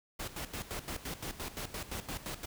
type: noise with tremolo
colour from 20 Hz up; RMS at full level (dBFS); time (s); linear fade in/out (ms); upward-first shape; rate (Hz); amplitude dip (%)
pink; -39; 0.19-2.46; 10; square; 5.8; 75
effects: none